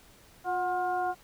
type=harmonic tone with a mistuned harmonic; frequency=354.5 Hz; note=F4; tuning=26 cents sharp; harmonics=1 / 2 / 3 / 4; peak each=-36 / -28 / -38 / -37 dBFS; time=0.44-1.15 s; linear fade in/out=50 ms; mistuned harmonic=2; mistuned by=+54 cents; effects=pink hiss -57 dBFS RMS until 1.23 s